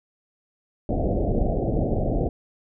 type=low-pass noise; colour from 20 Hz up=pink; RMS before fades=-23 dBFS; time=0.89-2.29 s; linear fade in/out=2 ms; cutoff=740 Hz; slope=96 dB/octave; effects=none